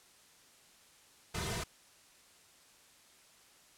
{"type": "noise with comb filter", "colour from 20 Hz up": "pink", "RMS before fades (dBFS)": -37, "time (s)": [1.34, 1.64], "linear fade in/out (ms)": 10, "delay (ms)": 3.6, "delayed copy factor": -0.85, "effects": ["white hiss -62 dBFS RMS until 3.77 s", "low-pass 10000 Hz 12 dB/octave"]}